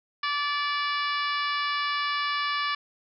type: harmonic tone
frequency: 580 Hz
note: D5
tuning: 22 cents flat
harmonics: 2 / 3 / 4 / 5 / 6 / 7 / 8 / 9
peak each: -28 / -32 / -34 / -36 / -38 / -39 / -40 / -41 dBFS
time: 0.23-2.75 s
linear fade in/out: 5 ms
effects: none